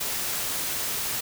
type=noise; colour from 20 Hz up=white; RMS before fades=-29 dBFS; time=0-1.21 s; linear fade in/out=10 ms; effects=none